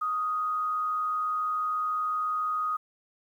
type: tone with frequency modulation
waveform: sine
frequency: 1247 Hz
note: D#6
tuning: 3 cents sharp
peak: -26 dBFS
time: 0.01-2.77 s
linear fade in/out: 10 ms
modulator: 134 Hz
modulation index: 0.23
effects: 10-bit